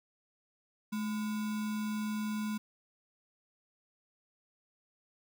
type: tone with sample-and-hold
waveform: sine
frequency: 213.7 Hz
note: G#3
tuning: 50 cents sharp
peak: -32 dBFS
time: 0.92-2.58 s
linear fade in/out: 10 ms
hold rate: 1225 Hz
effects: none